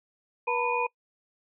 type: tone cluster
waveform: sine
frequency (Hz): 484.6 / 904 / 991 / 2463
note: B4 / A5 / B5 / D#7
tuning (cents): -33 / +47 / +6 / -18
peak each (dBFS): -30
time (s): 0.47-0.87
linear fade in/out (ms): 10
effects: noise-tail reverb RT60 0.1 s tail -24 dB re dry